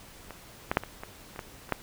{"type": "clicks", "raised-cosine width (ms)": 0.5, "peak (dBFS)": [-25, -11, -6, -22, -22, -27, -20, -29, -10], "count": 9, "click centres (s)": [0.307, 0.715, 0.771, 0.836, 1.035, 1.361, 1.392, 1.692, 1.723], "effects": ["pink hiss -50 dBFS RMS until 1.82 s"]}